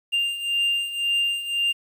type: beating tone pair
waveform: triangle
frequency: 2794 / 2795.9 Hz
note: F7 / F7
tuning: 0 / +1 cents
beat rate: 1.9 Hz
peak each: -26 / -21 dBFS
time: 0.12-1.73 s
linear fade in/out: 20 ms
effects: 9-bit